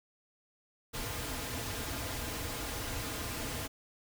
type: noise with comb filter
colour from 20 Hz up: pink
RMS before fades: -38 dBFS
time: 0.93-3.68 s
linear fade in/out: 20 ms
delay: 5.3 ms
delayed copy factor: -0.6
effects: none